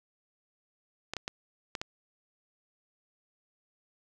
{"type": "clicks", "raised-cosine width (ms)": 0.2, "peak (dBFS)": -17, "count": 5, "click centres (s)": [1.136, 1.167, 1.279, 1.752, 1.815], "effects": []}